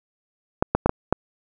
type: clicks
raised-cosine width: 1 ms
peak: -3 dBFS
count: 5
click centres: 0.625 / 0.75 / 0.86 / 0.894 / 1.126 s
effects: none